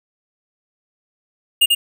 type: tone with echo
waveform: square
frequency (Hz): 2831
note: F7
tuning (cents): +23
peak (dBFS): -10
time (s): 1.61-1.66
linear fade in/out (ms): 10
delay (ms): 90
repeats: 1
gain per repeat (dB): -2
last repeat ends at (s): 1.75
effects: none